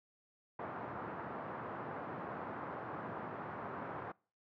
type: band-pass noise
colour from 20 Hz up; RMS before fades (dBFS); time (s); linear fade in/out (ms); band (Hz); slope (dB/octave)
white; -44; 0.59-4.12; 5; 100 to 1300; 24
effects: noise-tail reverb RT60 0.4 s tail -25 dB re dry